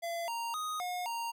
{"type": "tone with pitch steps", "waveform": "square", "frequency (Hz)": [679, 930, 1247, 720, 929], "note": ["F5", "A#5", "D#6", "F#5", "A#5"], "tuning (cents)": [-49, -4, 3, -47, -6], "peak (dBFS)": -35, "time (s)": [0.02, 1.32], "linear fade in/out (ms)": 20, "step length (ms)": 260, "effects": []}